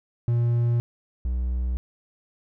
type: tone pair in turn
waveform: triangle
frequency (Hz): 118.7 / 61.92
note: A#2 / B1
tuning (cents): +32 / +5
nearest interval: major seventh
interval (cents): 1127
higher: first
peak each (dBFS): -17 / -21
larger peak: first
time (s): 0.28-0.8 / 1.25-1.77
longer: neither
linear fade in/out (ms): 0
effects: none